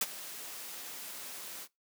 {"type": "noise with ADSR envelope", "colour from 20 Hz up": "white", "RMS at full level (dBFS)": -28, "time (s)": [0.01, 1.68], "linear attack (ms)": 4, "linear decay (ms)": 36, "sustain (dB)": -16, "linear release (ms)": 57, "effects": ["noise-tail reverb RT60 0.2 s tail -22 dB re dry", "high-pass 200 Hz 12 dB/octave"]}